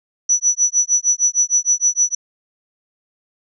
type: tone with tremolo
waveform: sine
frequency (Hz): 5920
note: F#8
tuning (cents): 0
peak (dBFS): -10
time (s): 0.29-2.15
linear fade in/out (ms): 5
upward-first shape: sine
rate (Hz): 6.5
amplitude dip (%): 100
effects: none